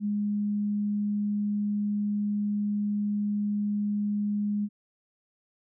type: tone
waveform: sine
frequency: 206.6 Hz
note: G#3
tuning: 9 cents flat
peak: -25 dBFS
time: 0-4.69 s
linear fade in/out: 50 ms
effects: none